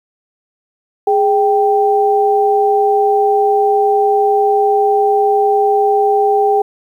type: tone pair together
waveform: sine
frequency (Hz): 415.3 / 784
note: G#4 / G5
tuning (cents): 0 / 0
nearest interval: major seventh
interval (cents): 1100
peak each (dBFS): -12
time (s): 1.07-6.62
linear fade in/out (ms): 5
effects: 8-bit